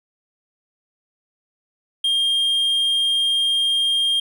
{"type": "tone", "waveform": "triangle", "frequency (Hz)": 3213, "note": "G7", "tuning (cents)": 42, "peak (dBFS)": -15, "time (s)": [2.04, 4.2], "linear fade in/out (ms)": 5, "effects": []}